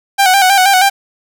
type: tone with vibrato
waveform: sawtooth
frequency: 766 Hz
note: G5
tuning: 40 cents flat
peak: -3 dBFS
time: 0.18-0.9 s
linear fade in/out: 20 ms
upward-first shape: square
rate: 6.3 Hz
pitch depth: 58 cents each way
effects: none